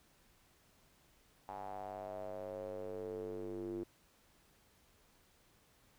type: tone with band-pass filter sweep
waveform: square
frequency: 49.15 Hz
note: G1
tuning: 5 cents sharp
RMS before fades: -44 dBFS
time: 1.48-3.84 s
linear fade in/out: 10 ms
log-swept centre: 830 to 340 Hz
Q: 5.8
effects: pink hiss -69 dBFS RMS until 5.98 s